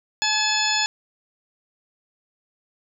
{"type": "harmonic tone with a mistuned harmonic", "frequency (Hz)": 863, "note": "A5", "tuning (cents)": -34, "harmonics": [1, 2, 3, 4, 5, 6, 8], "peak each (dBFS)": [-27, -27, -27, -27, -27, -27, -27], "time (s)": [0.22, 0.86], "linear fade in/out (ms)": 0, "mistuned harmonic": 2, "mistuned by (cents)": -31, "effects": []}